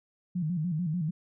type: tone with vibrato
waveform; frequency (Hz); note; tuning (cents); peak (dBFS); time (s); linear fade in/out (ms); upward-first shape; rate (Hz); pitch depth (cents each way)
sine; 166.2; E3; +15; -27; 0.35-1.11; 10; square; 6.8; 130
effects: none